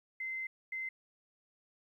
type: tone bursts at uneven times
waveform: sine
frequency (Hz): 2069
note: C7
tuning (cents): -20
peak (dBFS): -36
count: 2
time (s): 0.2-0.47 / 0.72-0.89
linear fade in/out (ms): 5
effects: 12-bit